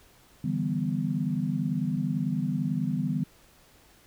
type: chord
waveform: sine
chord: E minor seventh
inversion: third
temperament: equal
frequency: 146.83 / 164.81 / 196 / 246.9 Hz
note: D3 / E3 / G3 / B3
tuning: 0 / 0 / 0 / 0 cents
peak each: -31 dBFS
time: 0.44-3.24 s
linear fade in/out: 5 ms
effects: pink hiss -58 dBFS RMS until 4.06 s